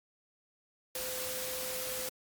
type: tone in noise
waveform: sine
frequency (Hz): 512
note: C5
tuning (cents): -38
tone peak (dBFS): -41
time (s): 0.95-2.09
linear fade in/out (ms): 2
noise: white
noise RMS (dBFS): -38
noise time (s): 0.95-2.09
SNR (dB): -6
effects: Opus 48 kbps